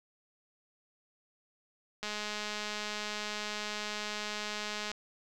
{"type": "click train", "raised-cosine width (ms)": 0.2, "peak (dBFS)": -20, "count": 607, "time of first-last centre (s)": [2.03, 4.916], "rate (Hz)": 210, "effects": []}